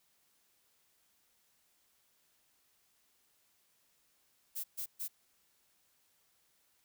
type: noise bursts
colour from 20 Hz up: violet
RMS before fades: -39 dBFS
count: 3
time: 4.55-5.083 s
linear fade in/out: 20 ms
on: 91 ms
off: 130 ms
effects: white hiss -73 dBFS RMS until 6.84 s